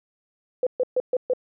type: tone bursts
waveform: sine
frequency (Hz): 506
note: B4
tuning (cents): +42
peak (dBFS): -18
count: 5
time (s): 0.63-1.335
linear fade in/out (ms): 2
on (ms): 37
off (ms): 130
effects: none